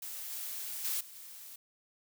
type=noise with level steps; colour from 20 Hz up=blue; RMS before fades=-42 / -40 / -34 / -51 / -49 dBFS; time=0.02-1.56 s; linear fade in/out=5 ms; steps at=0.3 / 0.84 / 1 / 1.15 s; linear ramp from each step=10 ms; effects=none